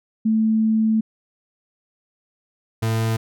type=tone pair in turn; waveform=sine / 40% pulse; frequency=220 / 112.18 Hz; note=A3 / A2; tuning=0 / +34 cents; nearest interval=octave; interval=1166 cents; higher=first; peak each=-15 / -18 dBFS; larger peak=first; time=0.25-1.01 / 2.82-3.17 s; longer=first; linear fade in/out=10 ms; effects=none